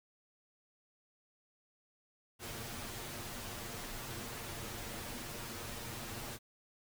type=noise with comb filter; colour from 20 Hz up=pink; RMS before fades=-44 dBFS; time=2.39-6.39 s; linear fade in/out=50 ms; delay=8.6 ms; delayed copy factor=+0.7; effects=none